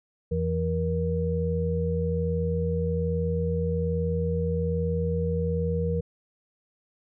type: tone cluster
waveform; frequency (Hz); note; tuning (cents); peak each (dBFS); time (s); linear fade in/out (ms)
sine; 85.8 / 167 / 472.9; F2 / E3 / A#4; -30 / +23 / +25; -28; 0.31-6.01; 10
effects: none